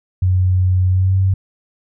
sine tone with pitch glide, 92.1 to 95.29 Hz, F#2 to G2, -7 to -49 cents, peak -11 dBFS, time 0.22-1.34 s, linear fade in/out 5 ms, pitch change +58 cents, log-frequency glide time 0.89-1.16 s, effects none

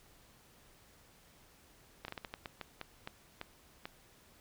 slowing click train, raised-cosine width 0.3 ms, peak -25 dBFS, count 12, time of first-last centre 2.05-3.855 s, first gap 32 ms, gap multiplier 1.3, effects pink hiss -63 dBFS RMS until 4.4 s

